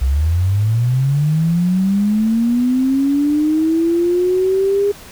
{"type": "linear sweep", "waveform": "sine", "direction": "up", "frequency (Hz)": [61.74, 408.5], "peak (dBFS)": -12, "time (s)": [0.01, 4.92], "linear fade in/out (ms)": 10, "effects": ["pink hiss -38 dBFS RMS until 5.11 s"]}